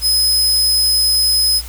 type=tone; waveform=sawtooth; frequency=5070 Hz; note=D#8; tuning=32 cents sharp; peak=-9 dBFS; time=0.01-1.62 s; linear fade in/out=50 ms; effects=added 60 Hz sine -29 dBFS peak until 1.68 s + white hiss -36 dBFS RMS until 1.68 s